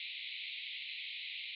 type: band-pass noise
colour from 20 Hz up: pink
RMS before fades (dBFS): -44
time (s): 0-1.55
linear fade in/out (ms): 2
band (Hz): 2100 to 4100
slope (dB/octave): 96
effects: none